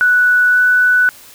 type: tone with pitch glide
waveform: sine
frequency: 1479 to 1488.4 Hz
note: F#6 to F#6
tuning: -1 to +10 cents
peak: -8 dBFS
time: 0.01-1.09 s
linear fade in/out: 0 ms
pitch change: +11 cents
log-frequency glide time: 0.51-0.58 s
effects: white hiss -40 dBFS RMS until 1.34 s